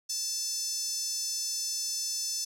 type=tone with high-pass filter; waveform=5% pulse; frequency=877 Hz; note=A5; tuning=6 cents flat; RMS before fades=-33 dBFS; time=0.09-2.45 s; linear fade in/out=10 ms; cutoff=5600 Hz; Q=5.9; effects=none